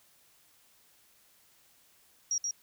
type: tone with echo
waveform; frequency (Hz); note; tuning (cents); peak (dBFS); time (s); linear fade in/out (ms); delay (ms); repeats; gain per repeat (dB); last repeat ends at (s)
sine; 5680; F8; +28; -27; 2.31-2.38; 2; 130; 1; -3; 2.51
effects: white hiss -64 dBFS RMS until 2.62 s